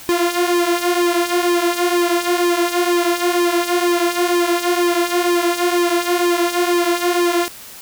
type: tone with flanger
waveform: sawtooth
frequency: 349.2 Hz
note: F4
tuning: in tune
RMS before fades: -17 dBFS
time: 0.09-7.48 s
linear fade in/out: 0 ms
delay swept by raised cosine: 1.4 to 5.7 ms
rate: 2.1 Hz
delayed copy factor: -0.65
effects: white hiss -37 dBFS RMS until 7.81 s